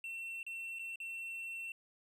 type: tone with dropouts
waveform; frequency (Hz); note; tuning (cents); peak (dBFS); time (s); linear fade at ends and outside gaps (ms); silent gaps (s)
triangle; 2704; E7; +43; -39; 0.04-1.72; 2; 0.43-0.465 / 0.788-0.793 / 0.958-1.001
effects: none